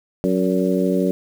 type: harmonic tone with a mistuned harmonic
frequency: 92.5 Hz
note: F#2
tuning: in tune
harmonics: 2 / 3 / 4 / 5 / 6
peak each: -20 / -22 / -23 / -24 / -25 dBFS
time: 0.24-1.11 s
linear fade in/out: 0 ms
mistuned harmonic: 6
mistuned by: +44 cents
effects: 7-bit